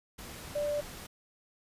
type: tone in noise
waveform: sine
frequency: 587.3 Hz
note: D5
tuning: in tune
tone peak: -29 dBFS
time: 0.55-0.81 s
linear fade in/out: 10 ms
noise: pink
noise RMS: -45 dBFS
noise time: 0.18-1.07 s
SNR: +13 dB
effects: resampled to 32000 Hz